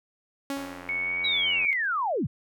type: tone with exponential decay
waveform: sawtooth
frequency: 277.2 Hz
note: C#4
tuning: in tune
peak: -24 dBFS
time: 0.5-1.24 s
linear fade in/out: 2 ms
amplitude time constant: 160 ms
type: click train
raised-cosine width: 0.5 ms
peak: -26 dBFS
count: 96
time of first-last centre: 0.57-1.648 s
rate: 88.1 Hz
type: tone with pitch glide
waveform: sine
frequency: 2217 to 2244 Hz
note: C#7 to C#7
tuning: 0 to +21 cents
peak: -26 dBFS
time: 0.89-1.73 s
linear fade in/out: 0 ms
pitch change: +21 cents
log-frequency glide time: 1.02-1.17 s
type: linear sweep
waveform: sine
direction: down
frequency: 3951 to 82.7 Hz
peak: -24 dBFS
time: 1.24-2.27 s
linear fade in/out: 10 ms
effects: none